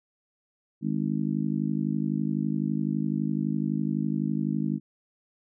harmonic tone, 51.91 Hz, G#1, in tune, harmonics 3 / 4 / 5 / 6, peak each -30 / -28 / -31 / -34 dBFS, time 0.81-4.8 s, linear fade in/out 50 ms, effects none

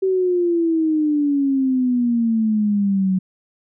sine exponential sweep, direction down, 384.2 to 185 Hz, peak -15 dBFS, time 0.02-3.19 s, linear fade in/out 10 ms, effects none

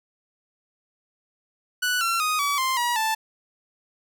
sawtooth tone with pitch steps, 1481 / 1358.1 / 1245.4 / 1142 / 1047.2 / 960.3 / 880.6 Hz, F#6 / F6 / D#6 / D6 / C6 / B5 / A5, +1 / -49 / +1 / -49 / +1 / -49 / +1 cents, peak -18 dBFS, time 1.82-3.15 s, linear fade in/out 10 ms, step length 190 ms, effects none

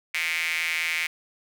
square tone with high-pass filter, 82.41 Hz, E2, in tune, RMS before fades -27 dBFS, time 0.14-1.07 s, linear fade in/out 5 ms, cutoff 2200 Hz, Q 6.1, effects none

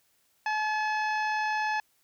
harmonic tone with a mistuned harmonic, 857 Hz, A5, 46 cents flat, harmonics 1 / 2 / 3 / 4 / 5 / 6 / 7, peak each -28 / -31 / -37 / -49 / -48 / -47 / -52 dBFS, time 0.46-1.8 s, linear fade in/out 2 ms, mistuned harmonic 7, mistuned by +44 cents, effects white hiss -69 dBFS RMS until 2.03 s

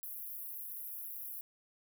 pink high-pass noise, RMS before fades -44 dBFS, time 0.03-1.41 s, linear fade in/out 0 ms, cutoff 11000 Hz, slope 96 dB/octave, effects none

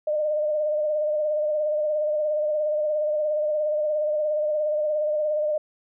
sine tone with vibrato, 606 Hz, D#5, 46 cents flat, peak -21 dBFS, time 0.07-5.58 s, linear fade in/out 5 ms, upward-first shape sine, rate 17 Hz, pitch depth 37 cents each way, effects none

